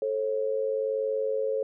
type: tone pair together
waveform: sine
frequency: 438.7 / 539.8 Hz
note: A4 / C#5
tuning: -5 / -46 cents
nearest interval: major third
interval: 359 cents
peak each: -28 dBFS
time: 0.02-1.63 s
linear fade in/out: 2 ms
effects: none